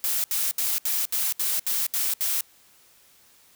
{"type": "noise bursts", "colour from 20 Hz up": "blue", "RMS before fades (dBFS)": -25, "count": 9, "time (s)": [0.04, 2.408], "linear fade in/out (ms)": 0, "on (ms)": 200, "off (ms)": 71, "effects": ["white hiss -57 dBFS RMS until 3.55 s"]}